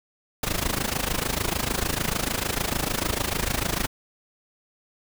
pink noise with amplitude modulation, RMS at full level -23 dBFS, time 0.43-3.87 s, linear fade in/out 5 ms, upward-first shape sine, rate 26.7 Hz, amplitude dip 85%, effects none

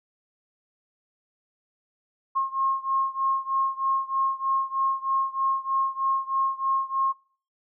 sine beating tone pair, 1074 / 1077.2 Hz, C6 / C#6, +45 / -50 cents, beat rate 3.2 Hz, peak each -25 / -27 dBFS, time 2.35-7.13 s, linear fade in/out 20 ms, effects noise-tail reverb RT60 0.4 s tail -20 dB re dry

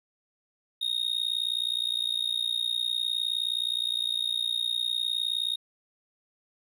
triangle tone with amplitude modulation, 3726 Hz, A#7, 2 cents flat, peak -21 dBFS, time 0.81-5.56 s, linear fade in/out 10 ms, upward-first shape sine, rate 59.5 Hz, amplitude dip 95%, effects none

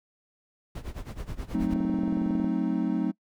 brown noise with tremolo, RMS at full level -33 dBFS, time 0.75-1.74 s, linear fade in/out 5 ms, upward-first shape sine, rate 9.4 Hz, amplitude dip 85%
triangle chord, F# diminished seventh, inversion none, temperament equal, 185 / 220 / 261.6 / 311.1 Hz, F#3 / A3 / C4 / Eb4, 0 / 0 / 0 / 0 cents, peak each -28 dBFS, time 1.53-3.12 s, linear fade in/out 20 ms
click train, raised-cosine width 2 ms, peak -23 dBFS, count 16, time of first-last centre 1.76-2.445 s, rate 21.9 Hz
effects noise-tail reverb RT60 0.1 s tail -24 dB re dry

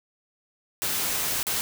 white noise with dropouts, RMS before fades -27 dBFS, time 0.82-1.61 s, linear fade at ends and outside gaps 0 ms, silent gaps 1.429-1.468 s, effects none

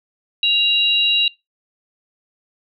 sine tone pair together, 2794 / 3888 Hz, F7 / B7, 0 / -28 cents, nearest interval tritone, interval 572 cents, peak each -16 dBFS, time 0.43-1.28 s, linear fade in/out 2 ms, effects noise-tail reverb RT60 0.2 s tail -21 dB re dry

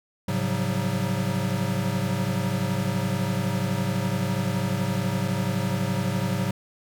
square tone cluster, 105.7 / 134.8 / 179.1 / 191 Hz, G#2 / C#3 / F3 / G3, +31 / -48 / +44 / -45 cents, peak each -30 dBFS, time 0.28-6.51 s, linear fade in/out 5 ms, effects none

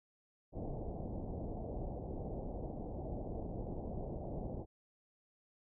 pink low-pass noise, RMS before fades -42 dBFS, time 0.52-4.66 s, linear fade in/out 50 ms, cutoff 760 Hz, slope 48 dB/octave, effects none

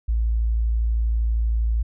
sine tone, 56.3 Hz, A1, 40 cents sharp, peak -18 dBFS, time 0.08-1.83 s, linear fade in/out 10 ms, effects none

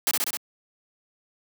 white noise with echo, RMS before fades -22 dBFS, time 0.07-0.11 s, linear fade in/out 0 ms, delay 65 ms, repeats 4, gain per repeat -2 dB, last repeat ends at 0.37 s, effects high-pass 200 Hz 12 dB/octave

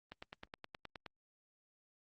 click train, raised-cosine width 0.3 ms, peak -30 dBFS, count 10, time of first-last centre 0.12-1.062 s, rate 9.55 Hz, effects Opus 24 kbps

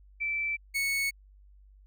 sine / 40% pulse tone pair in turn, 2327 / 2212 Hz, D7 / C#7, -17 / -4 cents, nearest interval minor second, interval 87 cents, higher first, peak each -28 / -26 dBFS, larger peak second, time 0.2-0.57 / 0.74-1.11 s, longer neither, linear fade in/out 20 ms, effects added 49 Hz sine -53 dBFS peak until 1.86 s

